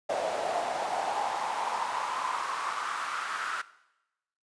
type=noise with high-pass filter sweep; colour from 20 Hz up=brown; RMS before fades=-32 dBFS; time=0.09-3.62 s; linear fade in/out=10 ms; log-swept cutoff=630 to 1400 Hz; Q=5.2; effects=noise-tail reverb RT60 0.9 s tail -18 dB re dry + resampled to 22050 Hz